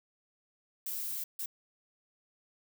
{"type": "noise bursts at uneven times", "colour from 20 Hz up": "violet", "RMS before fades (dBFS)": -37, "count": 2, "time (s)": [[0.86, 1.24], [1.39, 1.46]], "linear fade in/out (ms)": 5, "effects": []}